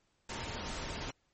sine tone in noise, 916 Hz, A#5, 31 cents flat, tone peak -51 dBFS, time 0.29-1.11 s, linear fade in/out 5 ms, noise pink, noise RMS -40 dBFS, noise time 0.29-1.11 s, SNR -14 dB, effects pink hiss -75 dBFS RMS until 1.33 s + MP3 32 kbps

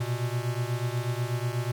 square beating tone pair, 118.4 / 126.6 Hz, A#2 / B2, +27 / +43 cents, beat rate 8.2 Hz, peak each -30 / -32 dBFS, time 0-1.72 s, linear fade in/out 10 ms, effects none

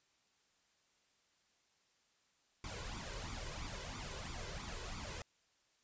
pink noise with flanger, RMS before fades -45 dBFS, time 2.64-5.22 s, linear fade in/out 2 ms, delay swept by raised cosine 0.84 to 2.04 ms, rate 3 Hz, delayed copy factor +0.7, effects white hiss -75 dBFS RMS until 5.83 s + resampled to 16000 Hz

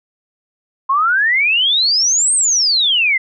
sine exponential two-way sweep, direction up then down, 1046.5 to 8700 to 2013 Hz, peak -11 dBFS, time 0.89-3.18 s, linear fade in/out 10 ms, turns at 2.34 s, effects none

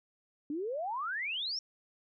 sine exponential sweep, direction up, 279.8 to 5640 Hz, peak -33 dBFS, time 0.5-1.59 s, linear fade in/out 2 ms, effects none

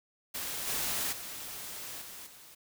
white noise with level steps, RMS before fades -37 / -33 / -42 / -46 / -53 dBFS, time 0.34-2.55 s, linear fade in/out 10 ms, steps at 0.67 / 1.12 / 2.01 / 2.26 s, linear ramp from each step 10 ms, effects none

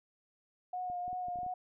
sine tone with vibrato, 721 Hz, F#5, 45 cents flat, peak -35 dBFS, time 0.73-1.54 s, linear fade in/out 5 ms, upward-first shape sine, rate 2.9 Hz, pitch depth 25 cents each way
clicks, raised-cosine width 3 ms, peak -40 dBFS, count 8, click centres 0.9 / 1.08 / 1.13 / 1.284 / 1.358 / 1.388 / 1.432 / 1.464 s
effects none

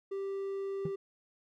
triangle tone, 392 Hz, G4, in tune, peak -32 dBFS, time 0.11-0.96 s, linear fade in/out 10 ms
triangle tone with exponential decay, 161.9 Hz, E3, 31 cents flat, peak -27 dBFS, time 0.85-0.92 s, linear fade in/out 5 ms, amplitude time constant 15 ms
effects none

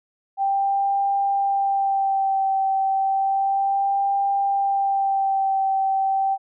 sine tone with vibrato, 784 Hz, G5, in tune, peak -18 dBFS, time 0.37-6.38 s, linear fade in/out 50 ms, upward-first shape sine, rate 0.32 Hz, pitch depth 22 cents each way, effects none

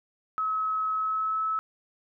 sine tone with pitch glide, 1285 to 1299.9 Hz, E6 to E6, -45 to -25 cents, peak -25 dBFS, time 0.38-1.59 s, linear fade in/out 0 ms, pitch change +20 cents, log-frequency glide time 0.94-1.42 s, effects none

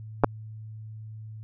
clicks, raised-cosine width 1 ms, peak -4 dBFS, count 2, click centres 0.237 / 0.244 s, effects added 109 Hz sine -38 dBFS peak until 1.43 s

